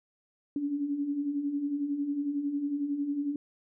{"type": "beating tone pair", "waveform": "sine", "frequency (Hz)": [277.2, 288.2], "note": ["C#4", "D4"], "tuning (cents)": [0, -33], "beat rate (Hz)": 11, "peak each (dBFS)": [-37, -29], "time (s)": [0.56, 3.36], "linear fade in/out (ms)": 2, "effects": []}